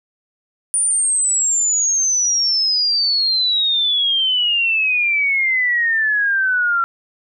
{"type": "exponential sweep", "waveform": "sine", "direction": "down", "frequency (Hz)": [9460, 1358], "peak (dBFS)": -14, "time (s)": [0.74, 6.84], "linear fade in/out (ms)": 0, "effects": []}